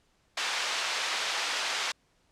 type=band-pass noise; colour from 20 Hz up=white; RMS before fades=-31 dBFS; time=0.37-1.92 s; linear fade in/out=5 ms; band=680 to 4400 Hz; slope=12 dB/octave; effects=pink hiss -69 dBFS RMS until 2.31 s + low-pass 8000 Hz 12 dB/octave